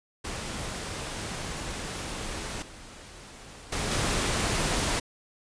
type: noise with level steps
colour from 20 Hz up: pink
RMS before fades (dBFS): -35 / -46 / -30 / -27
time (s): 0.24-5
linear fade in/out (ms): 10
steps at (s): 2.62 / 3.72 / 3.91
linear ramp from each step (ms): 5
effects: resampled to 22050 Hz